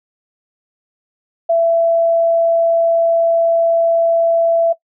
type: tone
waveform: sine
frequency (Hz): 668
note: E5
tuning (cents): +23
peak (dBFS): -10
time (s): 1.49-4.73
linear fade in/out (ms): 10
effects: noise-tail reverb RT60 0.1 s tail -18 dB re dry